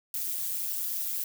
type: noise with amplitude modulation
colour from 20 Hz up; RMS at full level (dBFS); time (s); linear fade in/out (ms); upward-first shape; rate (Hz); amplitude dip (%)
violet; -28; 0.14-1.24; 2; sine; 180; 95
effects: none